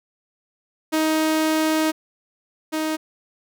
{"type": "tone pair in turn", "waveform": "sawtooth", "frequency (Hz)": [314.2, 313.1], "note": ["D#4", "D#4"], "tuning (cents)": [17, 11], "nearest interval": "unison", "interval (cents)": 6, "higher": "first", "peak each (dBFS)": [-14, -18], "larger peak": "first", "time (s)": [[0.92, 1.92], [2.72, 2.97]], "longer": "first", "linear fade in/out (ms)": 20, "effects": []}